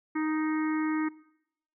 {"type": "harmonic tone", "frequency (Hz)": 311.1, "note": "D#4", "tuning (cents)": 0, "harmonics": [1, 3, 4, 5, 6, 7], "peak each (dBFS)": [-27, -39, -39, -44, -41, -42], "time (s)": [0.15, 1.09], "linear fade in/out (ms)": 10, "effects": ["noise-tail reverb RT60 0.8 s tail -21 dB re dry"]}